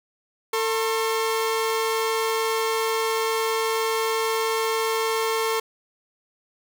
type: tone pair together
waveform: sawtooth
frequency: 448.3 / 1079.6 Hz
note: A4 / C#6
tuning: +32 / -46 cents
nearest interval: octave + minor third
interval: 1522 cents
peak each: -19 / -24 dBFS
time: 0.53-5.6 s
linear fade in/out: 5 ms
effects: none